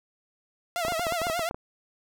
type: tone with vibrato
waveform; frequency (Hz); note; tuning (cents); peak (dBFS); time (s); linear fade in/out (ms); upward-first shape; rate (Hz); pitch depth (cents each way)
sawtooth; 675; E5; +41; -23; 0.76-1.49; 0; triangle; 8.5; 120
type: clicks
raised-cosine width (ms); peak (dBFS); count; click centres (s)
1; -18; 12; 0.85 / 0.883 / 0.922 / 0.995 / 1.068 / 1.123 / 1.217 / 1.269 / 1.299 / 1.394 / 1.511 / 1.545
effects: none